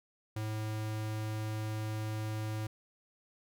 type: tone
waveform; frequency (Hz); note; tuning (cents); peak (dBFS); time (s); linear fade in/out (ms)
square; 108.3; A2; -27; -35; 0.36-2.67; 5
effects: none